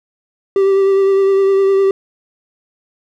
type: tone with vibrato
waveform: triangle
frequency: 390.1 Hz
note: G4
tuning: 8 cents flat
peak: -7 dBFS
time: 0.56-1.91 s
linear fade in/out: 2 ms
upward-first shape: triangle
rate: 9.8 Hz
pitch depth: 22 cents each way
effects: none